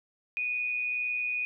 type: tone with amplitude modulation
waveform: sine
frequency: 2473 Hz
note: D#7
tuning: 11 cents flat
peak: -26 dBFS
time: 0.37-1.45 s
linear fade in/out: 0 ms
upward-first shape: sine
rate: 122 Hz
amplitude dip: 45%
effects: none